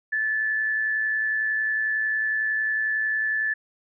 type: tone with amplitude modulation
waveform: sine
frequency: 1742 Hz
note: A6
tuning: 18 cents flat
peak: -20 dBFS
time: 0.12-3.54 s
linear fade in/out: 10 ms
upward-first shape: sine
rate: 111 Hz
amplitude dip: 40%
effects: none